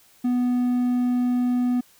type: tone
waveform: triangle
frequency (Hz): 246.9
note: B3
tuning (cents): 0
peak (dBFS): -17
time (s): 0.24-1.81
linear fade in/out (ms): 10
effects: white hiss -56 dBFS RMS until 1.99 s